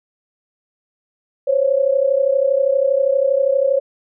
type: tone pair together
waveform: sine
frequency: 523.3 / 555.8 Hz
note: C5 / C#5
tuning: 0 / +4 cents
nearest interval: minor second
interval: 104 cents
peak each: -17 / -15 dBFS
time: 1.47-3.8 s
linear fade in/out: 10 ms
effects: none